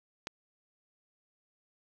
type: click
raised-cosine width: 0.2 ms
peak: -19 dBFS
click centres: 0.271 s
effects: 10-bit